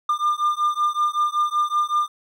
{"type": "beating tone pair", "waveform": "triangle", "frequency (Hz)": [1199, 1204.3], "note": ["D6", "D6"], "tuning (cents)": [36, 43], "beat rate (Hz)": 5.3, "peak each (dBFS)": [-20, -20], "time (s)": [0.09, 2.08], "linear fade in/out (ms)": 5, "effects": []}